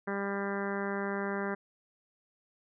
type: harmonic tone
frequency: 198.9 Hz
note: G3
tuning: 25 cents sharp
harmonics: 1 / 2 / 3 / 4 / 5 / 6 / 7 / 8 / 9 / 10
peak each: -36 / -36 / -41 / -43 / -43 / -44 / -44 / -41 / -45 / -48 dBFS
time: 0.07-1.55 s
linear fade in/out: 10 ms
effects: none